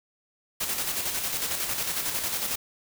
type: noise with tremolo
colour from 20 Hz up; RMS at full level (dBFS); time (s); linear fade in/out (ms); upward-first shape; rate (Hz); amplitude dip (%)
white; -28; 0.6-2.56; 10; square; 11; 40
effects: none